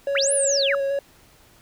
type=tone with vibrato; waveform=triangle; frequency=554 Hz; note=C#5; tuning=1 cent flat; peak=-19 dBFS; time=0.07-0.99 s; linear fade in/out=2 ms; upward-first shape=square; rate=4.8 Hz; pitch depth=14 cents each way
type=linear two-way sweep; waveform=sine; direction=up then down; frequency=1189 to 10400 to 1189 Hz; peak=-20 dBFS; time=0.15-0.75 s; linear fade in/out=2 ms; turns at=0.33 s
effects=pink hiss -54 dBFS RMS until 1.61 s